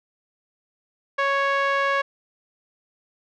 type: tone with low-pass filter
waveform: 5% pulse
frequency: 554.4 Hz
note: C#5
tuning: in tune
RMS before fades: -22 dBFS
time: 1.18-2.02 s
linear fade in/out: 10 ms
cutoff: 1500 Hz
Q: 1.3
effects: none